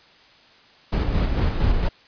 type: noise with tremolo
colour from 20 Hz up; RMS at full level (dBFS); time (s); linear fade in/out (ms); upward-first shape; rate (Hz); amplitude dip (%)
brown; -19; 0.92-1.89; 10; square; 4.4; 35
effects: white hiss -52 dBFS RMS until 2.07 s + resampled to 11025 Hz